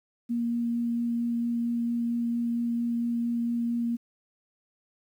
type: tone with vibrato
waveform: sine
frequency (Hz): 235.5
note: A#3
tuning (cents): +18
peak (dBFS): -25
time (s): 0.29-3.97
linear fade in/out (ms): 20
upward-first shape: sine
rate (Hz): 4.4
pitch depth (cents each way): 9
effects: 10-bit